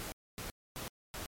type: noise bursts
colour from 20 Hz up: pink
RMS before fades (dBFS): -42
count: 4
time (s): 0-1.26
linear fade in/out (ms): 0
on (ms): 120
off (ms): 260
effects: MP3 64 kbps